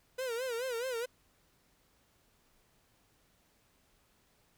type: tone with vibrato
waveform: 45% pulse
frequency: 490 Hz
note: B4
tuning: 14 cents flat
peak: -34 dBFS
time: 0.18-1.06 s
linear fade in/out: 10 ms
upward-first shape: sine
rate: 4.7 Hz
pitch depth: 130 cents each way
effects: pink hiss -70 dBFS RMS until 4.57 s